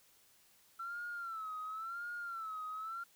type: tone with vibrato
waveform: sine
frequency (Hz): 1339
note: E6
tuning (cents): +27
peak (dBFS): -39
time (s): 0.79-3.04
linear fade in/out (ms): 10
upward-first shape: sine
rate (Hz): 0.94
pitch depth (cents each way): 110
effects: tanh soft clip ceiling -35 dBFS + white hiss -67 dBFS RMS until 3.15 s